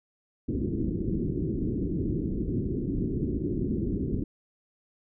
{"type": "low-pass noise", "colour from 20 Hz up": "white", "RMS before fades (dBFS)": -29, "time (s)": [0.48, 4.24], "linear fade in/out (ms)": 10, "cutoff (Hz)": 370, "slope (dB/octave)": 48, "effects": []}